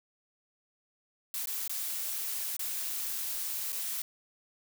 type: noise with dropouts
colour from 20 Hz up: blue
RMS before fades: -35 dBFS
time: 1.34-4.02 s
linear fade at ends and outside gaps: 2 ms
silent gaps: 1.458-1.472 / 1.678-1.695 / 2.567-2.593 / 3.722-3.727 s
effects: none